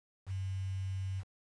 sine tone with quantisation, 95.5 Hz, G2, 45 cents flat, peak -34 dBFS, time 0.26-1.24 s, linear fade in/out 50 ms, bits 9, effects resampled to 22050 Hz

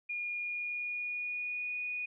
sine tone with pitch glide, 2430 to 2467 Hz, D#7 to D#7, -42 to -15 cents, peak -34 dBFS, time 0.09-2.06 s, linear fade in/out 10 ms, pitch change +27 cents, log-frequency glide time 0.4-1.8 s, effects none

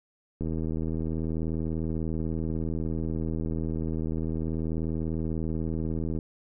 click train, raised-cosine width 3 ms, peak -19 dBFS, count 465, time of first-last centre 0.41-6.188 s, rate 80.3 Hz, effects none

